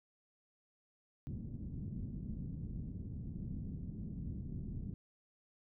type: low-pass noise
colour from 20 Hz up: white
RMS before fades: -43 dBFS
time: 1.27-4.94 s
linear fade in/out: 0 ms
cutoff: 210 Hz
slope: 24 dB/octave
effects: none